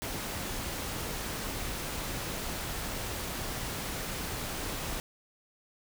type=noise; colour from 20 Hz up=pink; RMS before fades=-36 dBFS; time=0.02-5 s; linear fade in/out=0 ms; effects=none